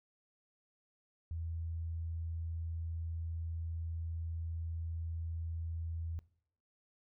sine tone, 82.5 Hz, E2, 2 cents sharp, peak -37 dBFS, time 1.31-6.19 s, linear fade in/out 0 ms, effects noise-tail reverb RT60 0.6 s tail -20 dB re dry

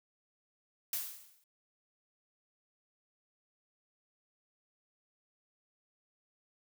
blue noise with exponential decay, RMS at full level -33 dBFS, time 0.93-1.44 s, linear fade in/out 2 ms, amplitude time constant 110 ms, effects none

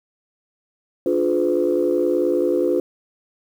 sine chord, D diminished seventh, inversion none, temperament just, 293.7 / 352.4 / 422.9 / 507.5 Hz, D4 / F4 / Ab4 / Cb5, 0 / +16 / +31 / +47 cents, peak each -23 / -19 / -24 / -21 dBFS, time 1.06-2.8 s, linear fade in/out 2 ms, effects tanh soft clip ceiling -8 dBFS + 8-bit

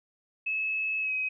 sine tone with pitch glide, 2591 to 2532 Hz, E7 to D#7, -30 to +30 cents, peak -27 dBFS, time 0.46-1.29 s, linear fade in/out 10 ms, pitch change -40 cents, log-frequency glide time 1-1.13 s, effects none

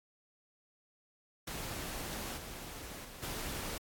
pink noise with level steps, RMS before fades -41 / -46 / -50 / -40 dBFS, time 1.47-3.78 s, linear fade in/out 5 ms, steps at 2.37 / 3.04 / 3.22 s, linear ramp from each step 10 ms, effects AAC 64 kbps

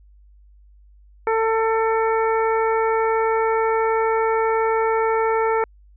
harmonic tone, 446.9 Hz, A4, 27 cents sharp, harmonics 1 / 2 / 3 / 4 / 5, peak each -19 / -22 / -26 / -32 / -32 dBFS, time 1.27-5.64 s, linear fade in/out 2 ms, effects added 50 Hz sine -47 dBFS peak until 5.96 s

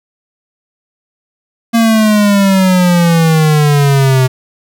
square exponential sweep, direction down, 232.2 to 128 Hz, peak -7 dBFS, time 1.73-4.28 s, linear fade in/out 20 ms, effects none

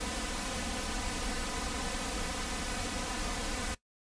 pink noise with comb filter, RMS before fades -35 dBFS, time 0-3.75 s, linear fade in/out 10 ms, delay 4 ms, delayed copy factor +0.85, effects noise-tail reverb RT60 0.1 s tail -18 dB re dry + resampled to 22050 Hz

